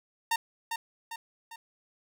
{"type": "tone with echo", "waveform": "sawtooth", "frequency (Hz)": 916, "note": "A#5", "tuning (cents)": -31, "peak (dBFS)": -21, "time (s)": [0.31, 0.36], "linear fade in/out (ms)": 5, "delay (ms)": 400, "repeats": 3, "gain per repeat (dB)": -6, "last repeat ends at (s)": 1.56, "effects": []}